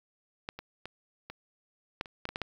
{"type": "clicks", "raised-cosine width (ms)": 0.3, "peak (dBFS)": [-19, -25, -24, -25, -16, -30, -18, -21, -18, -17], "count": 10, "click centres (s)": [0.489, 0.59, 0.856, 1.3, 2.011, 2.058, 2.254, 2.29, 2.359, 2.417], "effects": ["9-bit"]}